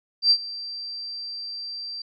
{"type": "tone with ADSR envelope", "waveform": "sine", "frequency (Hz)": 4699, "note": "D8", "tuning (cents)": 0, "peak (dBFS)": -12, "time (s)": [0.22, 2.02], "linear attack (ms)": 87, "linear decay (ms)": 65, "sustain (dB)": -19, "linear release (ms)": 4, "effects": []}